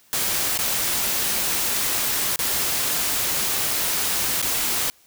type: noise with dropouts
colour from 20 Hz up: white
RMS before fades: -23 dBFS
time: 0.13-4.9 s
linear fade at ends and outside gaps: 0 ms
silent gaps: 0.576-0.589 / 2.36-2.39 / 4.417-4.426 s
effects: white hiss -56 dBFS RMS until 5.06 s